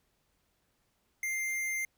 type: tone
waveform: square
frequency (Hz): 2099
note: C7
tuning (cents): +5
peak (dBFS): -32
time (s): 1.23-1.85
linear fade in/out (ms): 2
effects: pink hiss -75 dBFS RMS until 1.97 s